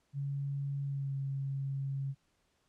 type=tone with pitch glide; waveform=sine; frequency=140 to 136.96 Hz; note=C#3 to C#3; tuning=+18 to -20 cents; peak=-33 dBFS; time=0.13-2.15 s; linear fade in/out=50 ms; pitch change=-38 cents; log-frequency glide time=0.84-1.15 s; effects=pink hiss -75 dBFS RMS until 2.68 s + low-pass 9000 Hz 12 dB/octave